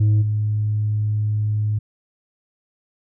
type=tone with level steps; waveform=sine; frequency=106.1 Hz; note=G#2; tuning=38 cents sharp; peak=-10 / -17 dBFS; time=0-1.79 s; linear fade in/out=10 ms; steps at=0.21 s; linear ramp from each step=20 ms; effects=tanh soft clip ceiling -12 dBFS